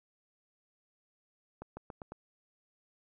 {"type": "accelerating click train", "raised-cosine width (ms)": 1, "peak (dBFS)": -29, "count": 5, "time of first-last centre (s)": [1.62, 2.12], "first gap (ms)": 150, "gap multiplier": 0.88, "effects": []}